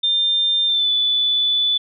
sine tone with pitch glide, 3600 to 3479 Hz, A7 to A7, +39 to -20 cents, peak -15 dBFS, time 0.03-1.78 s, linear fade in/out 10 ms, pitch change -59 cents, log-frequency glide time 0.67-0.9 s, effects none

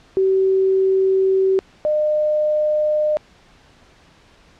sine tone pair in turn, 382.2 / 606.7 Hz, G4 / D#5, -44 / -44 cents, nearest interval minor sixth, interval 800 cents, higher second, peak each -13 / -15 dBFS, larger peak first, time 0.17-1.59 / 1.85-3.17 s, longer first, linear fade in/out 0 ms, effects pink hiss -51 dBFS RMS until 4.59 s + low-pass 5000 Hz 12 dB/octave

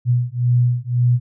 sine beating tone pair, 121.4 / 123.3 Hz, B2 / B2, -29 / -2 cents, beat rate 1.9 Hz, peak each -17 dBFS, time 0.05-1.2 s, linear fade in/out 50 ms, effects none

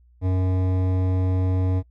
sine tone with hard clipping, 92.7 Hz, F#2, 4 cents sharp, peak -21 dBFS, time 0.21-1.83 s, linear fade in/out 50 ms, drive 14 dB, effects noise-tail reverb RT60 0.1 s tail -23 dB re dry + added 60 Hz sine -52 dBFS peak until 1.9 s

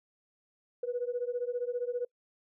sine beating tone pair, 481.8 / 496.8 Hz, B4 / B4, -43 / +10 cents, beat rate 15 Hz, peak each -33 / -34 dBFS, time 0.83-2.05 s, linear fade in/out 5 ms, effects noise-tail reverb RT60 0.1 s tail -26 dB re dry + tanh soft clip ceiling -23 dBFS

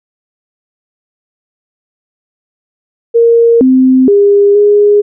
sine tone with pitch steps, 465 / 259.2 / 404.7 / 412.7 Hz, A#4 / C4 / G#4 / G#4, -4 / -16 / -45 / -11 cents, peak -3 dBFS, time 3.14-5.02 s, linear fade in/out 20 ms, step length 470 ms, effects none

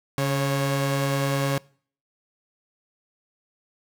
sawtooth tone pair together, 139.48 / 548 Hz, C#3 / C#5, +11 / -20 cents, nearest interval 2 octaves, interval 2369 cents, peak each -19 / -24 dBFS, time 0.18-1.58 s, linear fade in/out 0 ms, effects noise-tail reverb RT60 0.5 s tail -24 dB re dry

